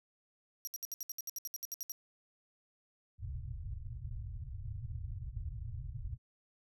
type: tone bursts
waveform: 25% pulse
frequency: 5730 Hz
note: F8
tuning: 44 cents sharp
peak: -33 dBFS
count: 15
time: 0.65-1.919 s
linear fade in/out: 0 ms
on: 23 ms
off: 66 ms
type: low-pass noise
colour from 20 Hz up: white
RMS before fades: -42 dBFS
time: 3.18-6.18 s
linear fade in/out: 50 ms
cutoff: 130 Hz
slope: 96 dB/octave
effects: none